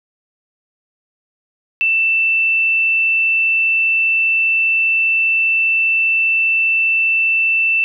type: tone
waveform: sine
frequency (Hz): 2665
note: E7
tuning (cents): +18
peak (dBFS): -12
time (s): 1.81-7.84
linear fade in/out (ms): 0
effects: none